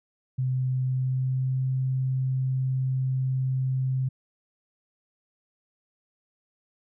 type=tone with pitch glide; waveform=sine; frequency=129 to 130.73 Hz; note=C3 to C3; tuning=-24 to -1 cents; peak=-23 dBFS; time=0.38-4.09 s; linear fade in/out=10 ms; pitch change=+23 cents; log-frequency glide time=0.78-1.65 s; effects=none